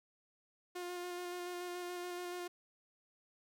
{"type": "tone with vibrato", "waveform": "sawtooth", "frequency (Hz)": 355.2, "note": "F4", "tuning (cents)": 29, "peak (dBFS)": -37, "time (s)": [0.75, 2.48], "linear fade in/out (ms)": 10, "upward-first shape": "square", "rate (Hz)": 7, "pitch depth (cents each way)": 13, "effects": []}